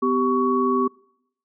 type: tone cluster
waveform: sine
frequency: 251.6 / 390 / 1120 Hz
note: B3 / G4 / C#6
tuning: +32 / -9 / +18 cents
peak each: -22 dBFS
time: 0.02-0.88 s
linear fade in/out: 10 ms
effects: noise-tail reverb RT60 0.8 s tail -25 dB re dry